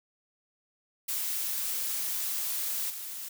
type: noise with level steps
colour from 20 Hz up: blue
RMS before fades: -32 / -39 dBFS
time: 1.08-3.29 s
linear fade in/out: 10 ms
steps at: 2.9 s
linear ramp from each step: 2 ms
effects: none